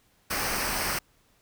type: noise with comb filter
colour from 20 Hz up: pink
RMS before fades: -29 dBFS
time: 0.3-0.99 s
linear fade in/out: 10 ms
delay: 0.28 ms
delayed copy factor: -0.6
effects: pink hiss -65 dBFS RMS until 1.41 s